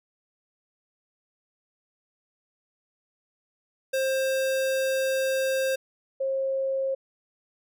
square / sine tone pair in turn, 530 / 536.5 Hz, C5 / C5, +22 / +43 cents, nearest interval unison, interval 21 cents, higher second, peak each -24 dBFS, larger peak neither, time 3.93-5.76 / 6.2-6.95 s, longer first, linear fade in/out 10 ms, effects none

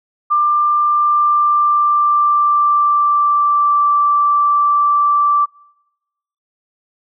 sine tone with pitch glide, 1189 to 1167.9 Hz, D6 to D6, +21 to -10 cents, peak -10 dBFS, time 0.3-5.46 s, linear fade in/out 20 ms, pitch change -31 cents, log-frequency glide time 0.83-3.88 s, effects noise-tail reverb RT60 1.0 s tail -26 dB re dry

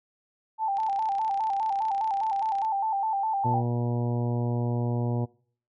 sine tone with vibrato, 834 Hz, G#5, 7 cents sharp, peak -24 dBFS, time 0.58-3.63 s, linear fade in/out 50 ms, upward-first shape square, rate 4.9 Hz, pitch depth 94 cents each way
click train, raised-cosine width 0.2 ms, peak -29 dBFS, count 60, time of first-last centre 0.77-2.649 s, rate 31.4 Hz
harmonic tone, 120 Hz, B2, 49 cents flat, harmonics 1 / 2 / 3 / 4 / 5 / 6 / 7 / 8, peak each -26 / -32 / -36 / -38 / -40 / -42 / -43 / -44 dBFS, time 3.44-5.26 s, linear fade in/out 20 ms
effects noise-tail reverb RT60 0.5 s tail -23 dB re dry

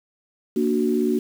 sine chord, Bb augmented, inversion none, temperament equal, 233.1 / 293.7 / 370 Hz, Bb3 / D4 / F#4, 0 / 0 / 0 cents, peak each -22 / -24 / -22 dBFS, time 0.56-1.19 s, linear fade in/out 5 ms, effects 7-bit

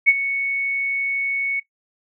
sine tone with ADSR envelope, 2217 Hz, C#7, in tune, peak -7 dBFS, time 0.06-1.6 s, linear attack 27 ms, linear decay 39 ms, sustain -13 dB, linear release 7 ms, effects noise-tail reverb RT60 0.1 s tail -17 dB re dry

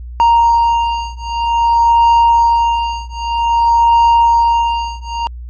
triangle beating tone pair, 932.3 / 932.82 Hz, A#5 / A#5, 0 / +1 cents, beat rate 0.52 Hz, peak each -10 dBFS, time 0.2-5.27 s, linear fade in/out 0 ms, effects added 60 Hz sine -25 dBFS peak until 5.49 s + MP3 32 kbps

